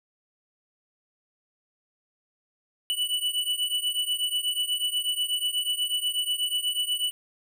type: beating tone pair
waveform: square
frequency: 2960 / 2968.2 Hz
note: F#7 / F#7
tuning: 0 / +5 cents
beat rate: 8.2 Hz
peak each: -28 / -30 dBFS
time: 2.9-7.11 s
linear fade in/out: 0 ms
effects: none